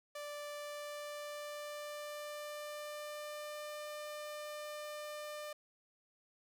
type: tone with pitch glide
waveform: sawtooth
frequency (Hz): 587.3 to 598.3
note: D5 to D5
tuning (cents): 0 to +32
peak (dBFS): -39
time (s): 0.15-5.53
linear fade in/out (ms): 5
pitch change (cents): +32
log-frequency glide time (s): 0.55-3.83
effects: none